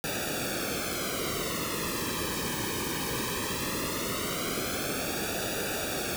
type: noise with flanger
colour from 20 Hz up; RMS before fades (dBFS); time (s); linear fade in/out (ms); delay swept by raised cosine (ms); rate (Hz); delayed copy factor
pink; -32; 0.04-6.16; 0; 0.95 to 1.46; 0.18; -0.95
effects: none